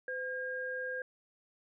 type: tone pair together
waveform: sine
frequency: 510 / 1617.1 Hz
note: C5 / G#6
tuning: -44 / -47 cents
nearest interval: octave + minor sixth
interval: 1997 cents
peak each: -39 / -37 dBFS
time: 0.08-1.02 s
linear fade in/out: 2 ms
effects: none